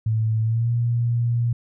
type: tone with pitch glide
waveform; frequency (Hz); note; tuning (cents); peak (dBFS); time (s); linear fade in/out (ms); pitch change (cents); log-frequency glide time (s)
sine; 110.6 to 118.54; A2 to A#2; +9 to +29; -18; 0.06-1.53; 5; +120; 0.42-0.71
effects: none